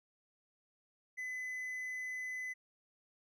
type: tone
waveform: triangle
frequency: 2014 Hz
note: B6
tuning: 33 cents sharp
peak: -37 dBFS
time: 1.17-2.54 s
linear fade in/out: 20 ms
effects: none